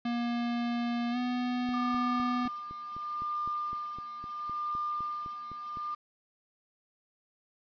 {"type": "tone with pitch glide", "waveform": "square", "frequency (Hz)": [237.9, 247.4], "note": ["A#3", "B3"], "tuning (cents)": [35, 3], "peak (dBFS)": -30, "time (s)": [0.05, 2.48], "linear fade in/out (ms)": 5, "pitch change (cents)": 68, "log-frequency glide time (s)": [1.11, 1.17]}
{"type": "click train", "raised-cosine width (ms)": 3, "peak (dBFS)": -34, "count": 17, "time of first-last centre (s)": [1.69, 5.772], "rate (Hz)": 3.92}
{"type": "tone with tremolo", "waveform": "sine", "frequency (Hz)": 1200, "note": "D6", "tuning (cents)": 37, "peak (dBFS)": -30, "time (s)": [1.73, 5.95], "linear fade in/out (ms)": 10, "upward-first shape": "sine", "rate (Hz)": 0.73, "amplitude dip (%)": 65}
{"effects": ["resampled to 11025 Hz", "9-bit"]}